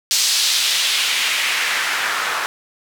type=noise with band-pass filter sweep; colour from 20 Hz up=white; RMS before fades=-19 dBFS; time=0.11-2.46 s; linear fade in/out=0 ms; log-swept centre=5000 to 1200 Hz; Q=1.5; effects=none